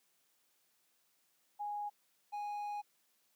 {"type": "tone pair in turn", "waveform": ["sine", "triangle"], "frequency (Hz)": [827, 827], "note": ["G#5", "G#5"], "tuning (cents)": [-8, -8], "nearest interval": "unison", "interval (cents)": 0, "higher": "neither", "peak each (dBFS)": [-37, -36], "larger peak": "second", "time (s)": [[1.59, 1.9], [2.32, 2.82]], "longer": "second", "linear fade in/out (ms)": 20, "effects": ["white hiss -75 dBFS RMS until 3.35 s", "high-pass 150 Hz 12 dB/octave"]}